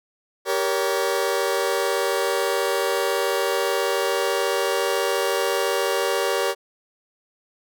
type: chord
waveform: sawtooth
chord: G diminished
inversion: none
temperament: just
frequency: 392 / 470.4 / 564.5 Hz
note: G4 / Bb4 / Db5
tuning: 0 / +16 / +31 cents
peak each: -21 dBFS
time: 0.45-6.55 s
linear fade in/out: 50 ms
effects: none